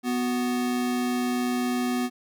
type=tone pair together; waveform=square; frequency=246.9 / 370 Hz; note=B3 / F#4; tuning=0 / 0 cents; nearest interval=perfect fifth; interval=700 cents; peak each=-25 / -34 dBFS; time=0.03-2.1 s; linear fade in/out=50 ms; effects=none